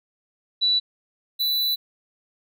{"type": "tone pair in turn", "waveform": ["sine", "square"], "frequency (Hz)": [3951, 3974], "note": ["B7", "B7"], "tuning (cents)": [0, 10], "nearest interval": "unison", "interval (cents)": 10, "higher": "second", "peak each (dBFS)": [-17, -21], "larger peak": "first", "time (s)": [[0.61, 0.8], [1.39, 1.76]], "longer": "second", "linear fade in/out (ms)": 20, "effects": []}